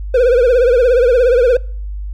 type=tone with vibrato; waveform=triangle; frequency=492.4 Hz; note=B4; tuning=5 cents flat; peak=-6 dBFS; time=0.14-1.57 s; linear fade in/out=5 ms; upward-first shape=triangle; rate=17 Hz; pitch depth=130 cents each way; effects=noise-tail reverb RT60 0.5 s tail -25 dB re dry + added 50 Hz sine -21 dBFS peak until 2.13 s